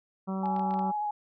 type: harmonic tone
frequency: 191.1 Hz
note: G3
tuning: 44 cents flat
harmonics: 1 / 2 / 3 / 4 / 5 / 6 / 7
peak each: -30 / -41 / -42 / -42 / -43 / -44 / -48 dBFS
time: 0.27-0.92 s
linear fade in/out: 20 ms
type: tone with vibrato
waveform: sine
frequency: 838 Hz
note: G#5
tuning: 15 cents sharp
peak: -28 dBFS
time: 0.43-1.11 s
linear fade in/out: 5 ms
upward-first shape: sine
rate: 12 Hz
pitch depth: 17 cents each way
type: clicks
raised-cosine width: 0.3 ms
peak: -32 dBFS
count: 6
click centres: 0.458 / 0.564 / 0.595 / 0.709 / 0.74 / 0.792 s
effects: none